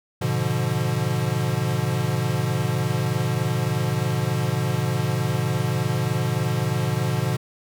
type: chord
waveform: square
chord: G# diminished seventh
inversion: none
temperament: equal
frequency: 103.83 / 123.47 / 146.83 / 174.61 Hz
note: G#2 / B2 / D3 / F3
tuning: 0 / 0 / 0 / 0 cents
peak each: -30 / -25 / -27 / -30 dBFS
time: 0.21-7.37 s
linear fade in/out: 10 ms
effects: none